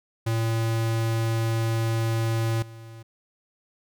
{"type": "tone with level steps", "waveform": "square", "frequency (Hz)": 113.5, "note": "A#2", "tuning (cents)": -46, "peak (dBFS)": [-23, -41], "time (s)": [0.26, 3.03], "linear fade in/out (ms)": 10, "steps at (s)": 2.62, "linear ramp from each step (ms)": 5, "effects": []}